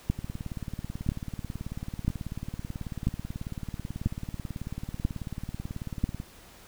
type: two click trains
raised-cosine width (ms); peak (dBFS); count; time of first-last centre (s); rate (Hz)
5; -12 / -22; 7 / 111; 0.1-6.041 / 0.19-6.201; 1.01 / 18.3
effects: pink hiss -52 dBFS RMS until 6.67 s